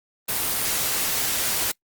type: noise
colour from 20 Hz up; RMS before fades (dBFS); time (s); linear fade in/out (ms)
white; -24; 0.28-1.72; 10
effects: noise-tail reverb RT60 0.1 s tail -24 dB re dry + Opus 24 kbps